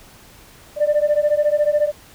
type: beating tone pair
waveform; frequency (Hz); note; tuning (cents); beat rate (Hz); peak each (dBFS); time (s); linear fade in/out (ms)
sine; 587.3 / 601.3; D5 / D5; 0 / +41; 14; -16; 0.76-1.92; 50
effects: tanh soft clip ceiling -10 dBFS + pink hiss -46 dBFS RMS until 2.14 s